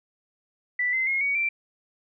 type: tone with pitch steps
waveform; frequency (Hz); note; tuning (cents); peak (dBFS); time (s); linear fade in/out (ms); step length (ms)
sine; 1975.5 / 2063 / 2154 / 2250 / 2349; B6 / C7 / C7 / C#7 / D7; 0 / -25 / +50 / +25 / 0; -22; 0.79-1.49; 5; 140
effects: none